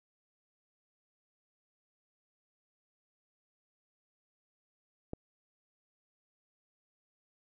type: click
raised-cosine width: 2 ms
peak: -24 dBFS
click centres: 5.134 s
effects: none